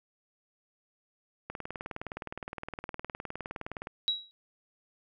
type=click train; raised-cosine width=0.5 ms; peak=-22 dBFS; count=47; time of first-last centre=1.5-3.871 s; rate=19.4 Hz
type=tone with exponential decay; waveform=sine; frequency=3871 Hz; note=B7; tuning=35 cents flat; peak=-22 dBFS; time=4.08-4.31 s; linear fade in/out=0 ms; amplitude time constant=50 ms
effects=none